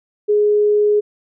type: tone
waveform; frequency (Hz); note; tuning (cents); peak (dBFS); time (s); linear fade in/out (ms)
sine; 417.3; G#4; +8; -11; 0.28-1.01; 20
effects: none